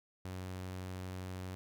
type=tone; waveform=sawtooth; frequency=92.5 Hz; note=F#2; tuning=in tune; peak=-37 dBFS; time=0.25-1.55 s; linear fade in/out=0 ms; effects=none